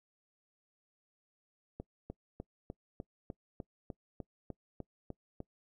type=click train; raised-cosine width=2 ms; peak=-28 dBFS; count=13; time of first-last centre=1.8-5.404 s; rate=3.33 Hz; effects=noise-tail reverb RT60 0.1 s tail -23 dB re dry